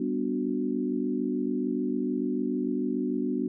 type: chord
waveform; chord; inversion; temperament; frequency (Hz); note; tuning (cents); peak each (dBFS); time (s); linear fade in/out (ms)
sine; G major seventh; none; equal with one note detuned; 196 / 246.9 / 293.7 / 368.5; G3 / B3 / D4 / F#4; 0 / 0 / 0 / -7; -34 / -29 / -31 / -33; 0-3.48; 5
effects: none